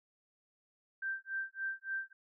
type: tone with tremolo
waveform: sine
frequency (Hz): 1568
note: G6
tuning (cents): 0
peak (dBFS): -33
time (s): 1.02-2.13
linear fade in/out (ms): 5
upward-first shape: sine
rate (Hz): 3.5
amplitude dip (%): 100
effects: none